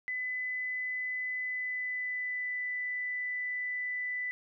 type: tone with pitch glide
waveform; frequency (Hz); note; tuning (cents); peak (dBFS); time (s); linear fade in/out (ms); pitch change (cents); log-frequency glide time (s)
sine; 2007 to 1990.8; B6 to B6; +27 to +13; -32; 0.08-4.31; 0; -14; 1.43-2.64
effects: none